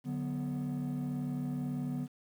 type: chord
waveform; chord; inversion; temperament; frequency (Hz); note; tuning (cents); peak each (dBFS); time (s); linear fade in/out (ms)
triangle; B minor; first; equal; 146.83 / 185 / 246.9; D3 / F#3 / B3; 0 / 0 / 0; -34 / -39 / -33; 0.04-2.08; 50
effects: tanh soft clip ceiling -26 dBFS + 10-bit